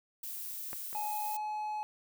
violet noise, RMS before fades -41 dBFS, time 0.23-1.37 s, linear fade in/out 5 ms
clicks, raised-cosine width 0.5 ms, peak -26 / -34 dBFS, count 2, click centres 0.731 / 0.929 s
triangle tone with pitch glide, 843 to 850.3 Hz, G#5 to G#5, +26 to +41 cents, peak -32 dBFS, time 0.95-1.83 s, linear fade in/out 0 ms, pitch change +15 cents, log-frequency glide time 1.24-1.37 s
effects none

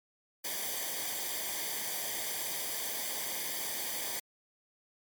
white noise with comb filter, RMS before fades -36 dBFS, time 0.44-4.2 s, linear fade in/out 10 ms, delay 0.74 ms, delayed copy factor -0.75, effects MP3 96 kbps

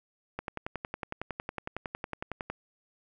click train, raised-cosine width 0.5 ms, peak -19 dBFS, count 24, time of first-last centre 0.39-2.5 s, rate 10.9 Hz, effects none

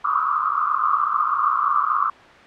pink band-pass noise, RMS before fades -20 dBFS, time 0.04-2.1 s, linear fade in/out 5 ms, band 1100 to 1300 Hz, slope 96 dB/octave, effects white hiss -44 dBFS RMS until 2.46 s + low-pass 2000 Hz 12 dB/octave

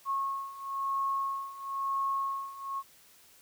sine beating tone pair, 1092 / 1093 Hz, C#6 / C#6, -26 / -25 cents, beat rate 1 Hz, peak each -35 / -32 dBFS, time 0.05-2.83 s, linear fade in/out 50 ms, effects white hiss -59 dBFS RMS until 3.41 s

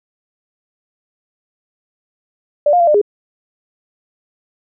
sine tone with pitch steps, 587 / 707 / 685 / 601 / 411.8 Hz, D5 / F5 / F5 / D5 / G#4, -1 / +21 / -34 / +40 / -15 cents, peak -8 dBFS, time 2.66-3.015 s, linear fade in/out 5 ms, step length 71 ms, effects none

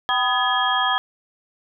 sine tone cluster, 769 / 998 / 1247 / 1697 / 3254 Hz, G5 / B5 / D#6 / G#6 / G#7, -33 / +18 / +3 / +37 / -36 cents, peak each -24 dBFS, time 0.09-0.98 s, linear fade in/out 0 ms, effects none

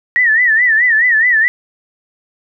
sine tone with vibrato, 1864.7 Hz, A#6, in tune, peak -8 dBFS, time 0.16-1.48 s, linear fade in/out 0 ms, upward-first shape sine, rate 4.7 Hz, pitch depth 130 cents each way, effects none

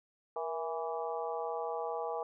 harmonic tone with a mistuned harmonic, 164.81 Hz, E3, in tune, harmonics 3 / 4 / 5 / 6 / 7, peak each -38 / -40 / -39 / -45 / -44 dBFS, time 0.36-2.23 s, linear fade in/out 2 ms, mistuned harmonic 3, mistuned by -62 cents, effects none

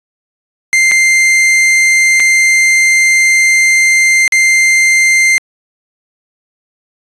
45% pulse tone with dropouts, 2093 Hz, C7, in tune, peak -6 dBFS, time 0.73-5.38 s, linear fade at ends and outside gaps 0 ms, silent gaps 0.913-0.918 / 2.198-2.202 / 4.278-4.323 s, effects resampled to 22050 Hz

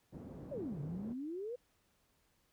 pink band-pass noise, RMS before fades -49 dBFS, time 0.12-1.14 s, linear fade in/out 20 ms, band 110 to 380 Hz, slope 12 dB/octave
sine exponential two-way sweep, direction down then up, 622.3 to 138.59 to 507 Hz, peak -39 dBFS, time 0.51-1.56 s, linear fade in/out 10 ms, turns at 0.8 s
effects pink hiss -75 dBFS RMS until 2.52 s

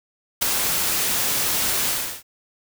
white noise with ADSR envelope, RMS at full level -17 dBFS, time 0.41-2.23 s, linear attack 17 ms, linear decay 3 ms, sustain -5 dB, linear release 350 ms, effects none

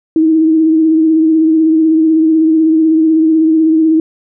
sine tone with vibrato, 318.7 Hz, D#4, 42 cents sharp, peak -6 dBFS, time 0.16-4 s, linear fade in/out 2 ms, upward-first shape triangle, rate 16 Hz, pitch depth 39 cents each way, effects none

